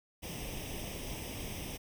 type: noise with comb filter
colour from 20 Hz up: pink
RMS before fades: -41 dBFS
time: 0.22-1.78 s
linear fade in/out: 20 ms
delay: 0.35 ms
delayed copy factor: +0.75
effects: none

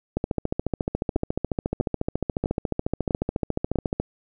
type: two click trains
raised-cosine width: 2 ms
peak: -10 / -10 dBFS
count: 5 / 55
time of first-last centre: 1.16-3.757 / 0.17-4 s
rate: 1.54 / 14.1 Hz
effects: none

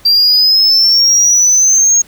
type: exponential sweep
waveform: sine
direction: up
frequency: 4699 to 6580 Hz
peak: -3 dBFS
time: 0.05-2.02 s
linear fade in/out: 10 ms
effects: tanh soft clip ceiling -5 dBFS + pink hiss -43 dBFS RMS until 2.07 s

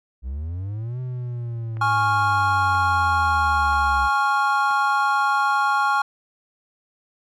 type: linear two-way sweep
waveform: triangle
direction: up then down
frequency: 59.5 to 127.9 to 64.5 Hz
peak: -24 dBFS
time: 0.22-4.1 s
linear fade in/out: 50 ms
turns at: 1 s
type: click train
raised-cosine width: 0.5 ms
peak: -27 dBFS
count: 4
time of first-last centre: 1.77-4.711 s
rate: 1.02 Hz
type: chord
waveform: triangle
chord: Db major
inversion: second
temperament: equal with one note detuned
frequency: 830.6 / 1098.5 / 1396.9 Hz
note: Ab5 / Db6 / F6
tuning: 0 / -16 / 0 cents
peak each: -20 dBFS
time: 1.81-6.02 s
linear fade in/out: 5 ms
effects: none

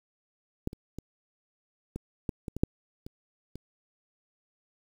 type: clicks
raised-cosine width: 3 ms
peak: -16 / -28 / -25 / -22 / -17 / -22 / -22 / -9 / -28 / -28 dBFS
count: 10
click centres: 0.674 / 0.731 / 0.986 / 1.96 / 2.292 / 2.482 / 2.566 / 2.635 / 3.065 / 3.556 s
effects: 8-bit

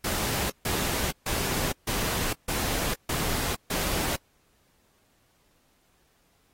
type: noise bursts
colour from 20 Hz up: pink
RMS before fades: -29 dBFS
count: 7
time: 0.04-4.16 s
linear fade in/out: 5 ms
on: 460 ms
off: 150 ms
effects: pink hiss -67 dBFS RMS until 6.53 s + AAC 48 kbps

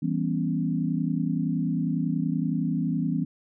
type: chord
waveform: sine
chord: C# half-diminished seventh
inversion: first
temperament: equal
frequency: 164.81 / 196 / 246.9 / 277.2 Hz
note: E3 / G3 / B3 / C#4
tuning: 0 / 0 / 0 / 0 cents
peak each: -27 / -31 / -29 / -30 dBFS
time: 0.02-3.25 s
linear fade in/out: 10 ms
effects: none

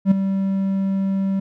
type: tone with ADSR envelope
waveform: triangle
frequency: 193.9 Hz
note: G3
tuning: 19 cents flat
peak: -6 dBFS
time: 0.05-1.4 s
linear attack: 63 ms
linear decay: 8 ms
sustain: -10 dB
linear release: 8 ms
effects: none

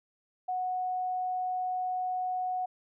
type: tone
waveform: sine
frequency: 736 Hz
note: F#5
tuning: 9 cents flat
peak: -29 dBFS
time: 0.48-2.66 s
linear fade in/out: 10 ms
effects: none

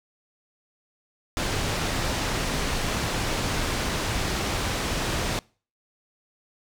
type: low-pass noise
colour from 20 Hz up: pink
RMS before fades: -27 dBFS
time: 1.37-5.39 s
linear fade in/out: 0 ms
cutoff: 7200 Hz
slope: 12 dB/octave
effects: noise-tail reverb RT60 0.4 s tail -25 dB re dry

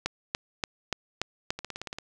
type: two click trains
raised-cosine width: 0.2 ms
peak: -10 / -19 dBFS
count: 6 / 8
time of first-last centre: 0.06-1.505 / 1.59-1.985 s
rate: 3.46 / 17.7 Hz
effects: none

